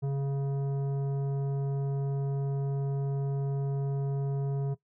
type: tone with tanh clipping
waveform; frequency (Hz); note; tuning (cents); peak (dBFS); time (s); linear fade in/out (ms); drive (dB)
sine; 138.59; C#3; 0; -29; 0.02-4.75; 20; 11
effects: noise-tail reverb RT60 0.1 s tail -17 dB re dry

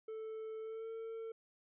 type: tone with pitch glide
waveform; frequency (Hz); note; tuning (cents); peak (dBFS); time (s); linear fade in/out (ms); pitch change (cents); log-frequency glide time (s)
triangle; 440 to 450.3; A4 to A4; 0 to +40; -40; 0.08-1.32; 5; +40; 0.6-0.89
effects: resampled to 8000 Hz

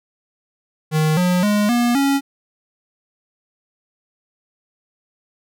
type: tone with pitch steps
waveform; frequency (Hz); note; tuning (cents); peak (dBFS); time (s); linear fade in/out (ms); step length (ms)
square; 155.56 / 179.73 / 207.6 / 239.9 / 277.2; D#3 / F3 / G#3 / A#3 / C#4; 0 / +50 / 0 / +50 / 0; -15; 0.91-2.21; 50; 260
effects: none

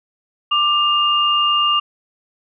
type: tone pair together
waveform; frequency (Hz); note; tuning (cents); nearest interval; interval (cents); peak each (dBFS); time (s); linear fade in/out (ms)
sine; 1184.9 / 2816; D6 / F7; +15 / +14; octave + minor third; 1499; -16; 0.51-1.8; 10
effects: none

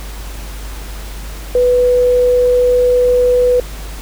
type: tone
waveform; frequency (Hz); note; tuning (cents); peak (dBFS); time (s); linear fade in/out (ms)
sine; 494.6; B4; +3; -8; 1.55-3.6; 2
effects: added 50 Hz sine -25 dBFS peak until 4.01 s + pink hiss -33 dBFS RMS until 4.01 s

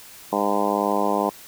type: harmonic tone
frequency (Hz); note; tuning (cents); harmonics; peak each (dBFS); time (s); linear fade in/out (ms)
102.1; G#2; -29; 2 / 3 / 4 / 5 / 6 / 7 / 8 / 9 / 10; -28 / -28 / -28 / -28 / -28 / -28 / -28 / -28 / -28; 0.32-1.3; 10
effects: white hiss -44 dBFS RMS until 1.47 s

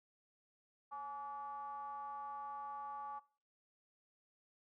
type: ring-modulated tone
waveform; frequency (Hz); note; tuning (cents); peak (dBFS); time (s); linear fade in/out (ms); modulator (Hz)
triangle; 152.4; D#3; -36; -38; 0.91-3.2; 20; 997
effects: noise-tail reverb RT60 0.5 s tail -23 dB re dry

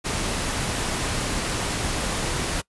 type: noise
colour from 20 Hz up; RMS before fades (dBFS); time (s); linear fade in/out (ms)
pink; -26; 0.04-2.62; 20
effects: noise-tail reverb RT60 0.1 s tail -22 dB re dry + resampled to 24000 Hz

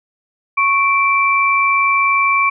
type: tone pair together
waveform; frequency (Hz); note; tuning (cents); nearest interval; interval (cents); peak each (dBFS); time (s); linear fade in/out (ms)
sine; 1105 / 2338; C#6 / D7; -6 / -8; octave + minor second; 1298; -14; 0.57-2.5; 10
effects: none

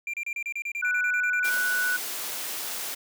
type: tone bursts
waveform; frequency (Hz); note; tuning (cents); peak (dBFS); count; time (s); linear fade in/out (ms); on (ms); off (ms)
triangle; 2376; D7; +20; -27; 15; 0.07-1.494; 2; 66; 31
type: tone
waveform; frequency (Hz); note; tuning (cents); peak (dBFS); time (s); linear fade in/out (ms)
sine; 1480; F#6; 0; -23; 0.82-1.97; 10
type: high-pass noise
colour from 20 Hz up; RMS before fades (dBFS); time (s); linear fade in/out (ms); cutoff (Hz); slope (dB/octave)
white; -33; 1.44-2.95; 10; 280; 12
effects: none

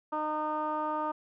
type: tone with low-pass filter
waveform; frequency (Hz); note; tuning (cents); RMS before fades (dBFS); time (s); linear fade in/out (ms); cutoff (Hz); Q
15% pulse; 306.1; D#4; -28; -32; 0.12-1.12; 10; 1100; 4.3
effects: none

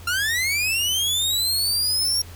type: linear sweep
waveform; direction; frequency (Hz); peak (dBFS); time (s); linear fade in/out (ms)
sawtooth; up; 1363 to 5600; -17; 0.07-2.22; 5
effects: added 86 Hz sine -39 dBFS peak until 2.35 s + pink hiss -45 dBFS RMS until 2.35 s

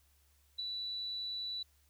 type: tone with ADSR envelope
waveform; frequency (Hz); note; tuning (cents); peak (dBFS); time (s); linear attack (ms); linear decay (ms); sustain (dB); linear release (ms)
sine; 3955; B7; +2; -33; 0.58-1.63; 16; 5; -4; 6
effects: added 71 Hz sine -68 dBFS peak until 1.89 s + white hiss -72 dBFS RMS until 1.89 s

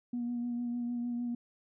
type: tone with vibrato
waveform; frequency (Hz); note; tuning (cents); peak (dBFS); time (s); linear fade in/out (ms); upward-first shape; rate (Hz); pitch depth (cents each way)
sine; 240.4; B3; -46; -31; 0.13-1.35; 5; sine; 6.6; 20
effects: tanh soft clip ceiling -28 dBFS

